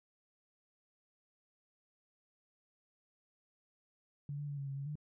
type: tone with pitch steps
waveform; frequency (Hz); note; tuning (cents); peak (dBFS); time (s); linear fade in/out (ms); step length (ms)
sine; 143.4 / 145.9 / 143.3 / 139.1 / 137.2 / 139.3 / 149.2; D3 / D3 / D3 / C#3 / C#3 / C#3 / D3; -41 / -11 / -42 / +6 / -17 / +9 / +28; -38; 4.29-4.955; 2; 95
effects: none